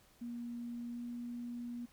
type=tone with pitch glide; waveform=sine; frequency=237.9 to 239.8 Hz; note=A#3 to A#3; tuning=+35 to +49 cents; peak=-40 dBFS; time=0.21-1.86 s; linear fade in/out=10 ms; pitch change=+14 cents; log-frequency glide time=0.89-1.01 s; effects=pink hiss -66 dBFS RMS until 1.92 s